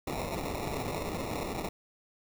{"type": "noise with sample-and-hold", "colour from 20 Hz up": "blue", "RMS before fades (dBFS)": -35, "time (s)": [0.07, 1.69], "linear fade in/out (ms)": 5, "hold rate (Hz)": 1575, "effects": []}